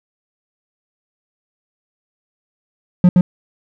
triangle tone with echo, 178.9 Hz, F3, 42 cents sharp, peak -3 dBFS, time 3.04-3.09 s, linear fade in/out 2 ms, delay 120 ms, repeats 1, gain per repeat -2 dB, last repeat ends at 3.21 s, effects none

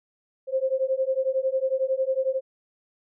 sine beating tone pair, 522 / 533 Hz, C5 / C5, -4 / +32 cents, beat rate 11 Hz, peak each -25 dBFS, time 0.47-2.41 s, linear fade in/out 50 ms, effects none

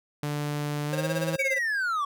sawtooth tone with pitch glide, 147.2 to 161.45 Hz, D3 to E3, +4 to -36 cents, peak -24 dBFS, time 0.23-1.36 s, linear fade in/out 2 ms, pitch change +160 cents, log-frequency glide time 0.86-1.13 s
square tone with tremolo, 537 Hz, C5, 45 cents sharp, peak -26 dBFS, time 0.92-1.59 s, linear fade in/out 20 ms, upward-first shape sine, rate 17 Hz, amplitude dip 95%
triangle linear sweep, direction down, 2296 to 1108.7 Hz, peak -23 dBFS, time 1.39-2.05 s, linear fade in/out 5 ms
effects none

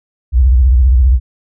sine tone with vibrato, 63.3 Hz, B1, 43 cents sharp, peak -5 dBFS, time 0.32-1.2 s, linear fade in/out 50 ms, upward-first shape sine, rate 15 Hz, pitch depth 190 cents each way, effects none

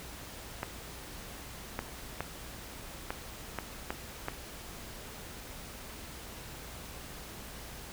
clicks, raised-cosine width 0.5 ms, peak -18 dBFS, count 7, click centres 0.631 / 1.791 / 2.206 / 3.105 / 3.587 / 3.905 / 4.284 s, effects added 60 Hz sine -53 dBFS peak until 7.92 s + pink hiss -46 dBFS RMS until 7.92 s

